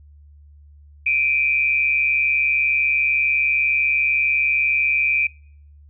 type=tone pair together; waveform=sine; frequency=2349 / 2489 Hz; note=D7 / D#7; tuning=0 / 0 cents; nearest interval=minor second; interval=100 cents; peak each=-19 dBFS; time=1.06-5.27 s; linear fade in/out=5 ms; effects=noise-tail reverb RT60 0.6 s tail -25 dB re dry + added 73 Hz sine -44 dBFS peak until 5.89 s